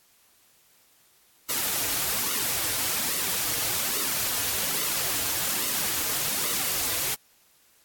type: noise with flanger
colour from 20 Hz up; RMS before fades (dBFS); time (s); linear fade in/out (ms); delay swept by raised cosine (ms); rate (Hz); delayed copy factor
white; -27; 1.49-7.15; 10; 1.2 to 5.4; 1.2; -0.6
effects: white hiss -61 dBFS RMS until 7.84 s + AAC 64 kbps